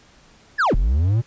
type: linear two-way sweep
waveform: triangle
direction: down then up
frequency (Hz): 1797 to 33 to 121.6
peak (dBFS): -13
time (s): 0.58-1.22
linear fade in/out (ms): 20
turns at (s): 0.75
effects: pink hiss -52 dBFS RMS until 1.26 s + resampled to 16000 Hz